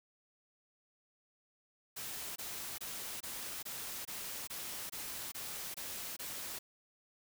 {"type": "noise bursts", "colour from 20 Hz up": "white", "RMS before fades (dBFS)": -43, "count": 11, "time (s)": [1.96, 6.59], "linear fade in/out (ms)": 10, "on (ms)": 400, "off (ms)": 23, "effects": []}